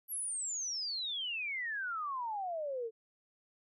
sine exponential sweep, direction down, 11840 to 435.6 Hz, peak -35 dBFS, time 0.08-2.91 s, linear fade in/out 50 ms, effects none

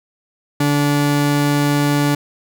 45% pulse tone pair together, 144.8 / 289.6 Hz, D3 / D4, -24 / -24 cents, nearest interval octave, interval 1200 cents, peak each -17 dBFS, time 0.6-2.15 s, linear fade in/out 5 ms, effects none

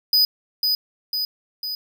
square tone with echo, 4978 Hz, D#8, in tune, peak -14 dBFS, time 0.13-0.25 s, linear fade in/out 2 ms, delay 500 ms, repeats 3, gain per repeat -4 dB, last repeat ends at 1.75 s, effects none

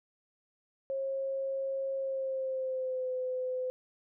sine tone with pitch glide, 540 to 509.7 Hz, C#5 to C5, -45 to -45 cents, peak -31 dBFS, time 0.9-3.7 s, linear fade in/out 0 ms, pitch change -100 cents, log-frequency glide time 1.95-3.11 s, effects none

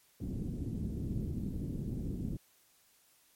white low-pass noise, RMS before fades -37 dBFS, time 0.2-2.37 s, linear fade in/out 5 ms, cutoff 260 Hz, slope 24 dB/octave, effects white hiss -67 dBFS RMS until 3.35 s + MP3 64 kbps

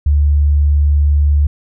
sine tone, 72.9 Hz, D2, 12 cents flat, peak -8 dBFS, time 0.06-1.47 s, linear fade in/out 5 ms, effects none

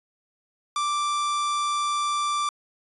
45% pulse tone, 1174.7 Hz, D6, in tune, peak -23 dBFS, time 0.76-2.49 s, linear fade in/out 2 ms, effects resampled to 24000 Hz

